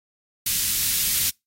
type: band-stop noise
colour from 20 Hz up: white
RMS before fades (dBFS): -22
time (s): 0.46-1.3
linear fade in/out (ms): 5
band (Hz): 160 to 2700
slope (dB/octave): 12
effects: noise-tail reverb RT60 0.2 s tail -26 dB re dry + AAC 48 kbps